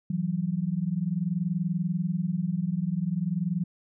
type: tone pair together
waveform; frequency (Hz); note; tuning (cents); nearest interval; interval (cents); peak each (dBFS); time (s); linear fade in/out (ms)
sine; 164.81 / 185.27; E3 / F#3; 0 / +3; major second; 203; -28; 0.1-3.64; 5
effects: none